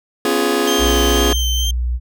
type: chord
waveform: sawtooth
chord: C# dominant seventh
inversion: third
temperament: just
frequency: 249.5 / 277.2 / 346.5 / 415.8 Hz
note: B3 / C#4 / E#4 / G#4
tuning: +18 / 0 / -14 / +2 cents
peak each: -19 / -17 / -16 / -14 dBFS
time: 0.25-1.33 s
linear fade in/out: 2 ms
type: tone with vibrato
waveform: 30% pulse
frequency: 3136 Hz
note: G7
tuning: in tune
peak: -17 dBFS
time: 0.67-1.71 s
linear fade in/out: 5 ms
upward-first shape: sine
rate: 2.1 Hz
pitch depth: 21 cents each way
type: tone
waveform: sine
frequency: 60.7 Hz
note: B1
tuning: 29 cents flat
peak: -16 dBFS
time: 0.78-2 s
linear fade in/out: 50 ms
effects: none